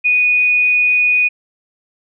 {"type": "tone", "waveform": "sine", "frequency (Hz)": 2474, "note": "D#7", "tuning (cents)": -10, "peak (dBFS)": -10, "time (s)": [0.04, 1.29], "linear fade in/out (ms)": 20, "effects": []}